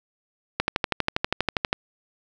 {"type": "click train", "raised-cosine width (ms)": 0.3, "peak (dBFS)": -5, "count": 15, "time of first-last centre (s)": [0.6, 1.729], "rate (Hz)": 12.4, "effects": []}